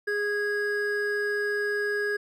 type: tone pair together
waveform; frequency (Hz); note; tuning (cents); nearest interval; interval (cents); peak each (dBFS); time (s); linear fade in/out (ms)
triangle; 413.1 / 1652.4; G#4 / G#6; -9 / -9; 2 octaves; 2400; -26; 0.07-2.17; 10
effects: none